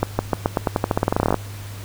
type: accelerating click train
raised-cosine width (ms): 1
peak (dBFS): -3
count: 21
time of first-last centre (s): 0.03-1.343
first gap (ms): 160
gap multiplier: 0.89
effects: added 101 Hz sine -32 dBFS peak until 1.84 s + pink hiss -40 dBFS RMS until 1.84 s